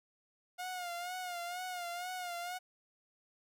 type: tone with vibrato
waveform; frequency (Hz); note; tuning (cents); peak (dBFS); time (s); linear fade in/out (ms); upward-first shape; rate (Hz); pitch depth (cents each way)
sawtooth; 714; F5; +38; -35; 0.58-2.59; 20; sine; 2.1; 60
effects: none